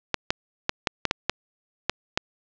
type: clicks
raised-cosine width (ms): 0.2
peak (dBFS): -3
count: 9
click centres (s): 0.143 / 0.305 / 0.694 / 0.872 / 1.053 / 1.111 / 1.296 / 1.896 / 2.175
effects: low-pass 5000 Hz 12 dB/octave